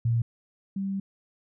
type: tone pair in turn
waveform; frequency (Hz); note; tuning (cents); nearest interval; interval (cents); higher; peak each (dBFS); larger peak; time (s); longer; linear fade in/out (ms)
sine; 116.54 / 195.15; A#2 / G3; 0 / -8; major sixth; 892; second; -21 / -27; first; 0.05-0.22 / 0.76-1; second; 5
effects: none